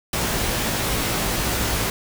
pink noise with comb filter, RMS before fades -23 dBFS, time 0.13-1.9 s, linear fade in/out 2 ms, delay 18 ms, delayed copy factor +0.6, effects none

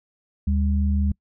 sine tone pair together, 75 / 200.7 Hz, D2 / G3, +37 / +41 cents, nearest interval octave + perfect fourth, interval 1704 cents, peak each -19 / -25 dBFS, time 0.47-1.12 s, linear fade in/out 5 ms, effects noise-tail reverb RT60 0.1 s tail -26 dB re dry

